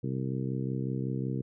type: harmonic tone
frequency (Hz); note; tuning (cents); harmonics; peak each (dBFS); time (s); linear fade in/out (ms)
65.41; C2; 0; 2 / 3 / 4 / 5 / 6 / 7; -32 / -36 / -38 / -40 / -42 / -43; 0.03-1.42; 10
effects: none